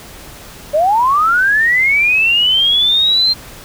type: linear sweep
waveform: sine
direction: up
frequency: 570 to 4186 Hz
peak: -9 dBFS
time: 0.73-3.34 s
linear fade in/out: 20 ms
effects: pink hiss -35 dBFS RMS until 3.64 s